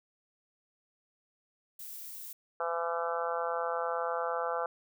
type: noise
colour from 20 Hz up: violet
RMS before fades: -44 dBFS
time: 1.79-2.33 s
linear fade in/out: 5 ms
type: harmonic tone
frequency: 168.7 Hz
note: E3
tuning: 40 cents sharp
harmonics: 3 / 4 / 5 / 6 / 7 / 8 / 9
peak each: -35 / -37 / -38 / -42 / -38 / -38 / -45 dBFS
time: 2.6-4.66 s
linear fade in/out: 2 ms
effects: none